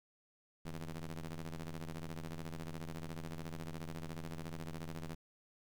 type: ring-modulated tone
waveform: sawtooth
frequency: 82.9 Hz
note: E2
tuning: 10 cents sharp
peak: -35 dBFS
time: 0.65-5.15 s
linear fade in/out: 5 ms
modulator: 75.9 Hz
effects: 11-bit